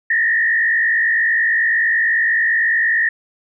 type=tone with frequency modulation; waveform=sine; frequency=1838 Hz; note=A#6; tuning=25 cents flat; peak=-13 dBFS; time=0.1-3.09 s; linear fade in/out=5 ms; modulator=54.5 Hz; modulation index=1.4; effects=none